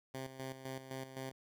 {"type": "tone with tremolo", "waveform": "10% pulse", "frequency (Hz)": 132.2, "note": "C3", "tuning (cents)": 18, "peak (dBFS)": -33, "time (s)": [0.14, 1.32], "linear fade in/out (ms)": 5, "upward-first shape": "square", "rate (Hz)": 3.9, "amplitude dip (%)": 65, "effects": []}